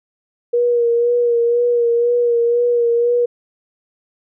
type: tone with vibrato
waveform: sine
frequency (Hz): 475.8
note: A#4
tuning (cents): +35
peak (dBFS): -12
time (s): 0.53-3.26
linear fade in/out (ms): 10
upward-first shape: sine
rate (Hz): 2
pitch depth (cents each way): 28
effects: none